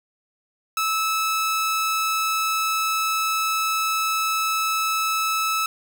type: tone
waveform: sawtooth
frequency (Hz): 1305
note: E6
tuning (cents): -18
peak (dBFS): -17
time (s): 0.77-5.66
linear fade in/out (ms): 2
effects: 8-bit